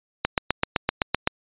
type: click train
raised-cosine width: 0.3 ms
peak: -3 dBFS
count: 9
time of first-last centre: 0.25-1.274 s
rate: 7.81 Hz
effects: resampled to 8000 Hz